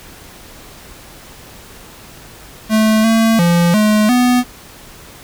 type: tone with pitch steps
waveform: square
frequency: 217.9 / 225.2 / 172.1 / 212.7 / 247.6 Hz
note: A3 / A3 / F3 / G#3 / B3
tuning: -17 / +40 / -25 / +42 / +5 cents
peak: -10 dBFS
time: 2.69-4.44 s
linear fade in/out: 50 ms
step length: 350 ms
effects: pink hiss -38 dBFS RMS until 5.23 s